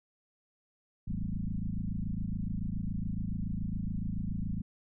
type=tone with frequency modulation; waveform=sine; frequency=103.83 Hz; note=G#2; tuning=in tune; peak=-31 dBFS; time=1.07-4.62 s; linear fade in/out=10 ms; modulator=27.1 Hz; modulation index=4.3; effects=none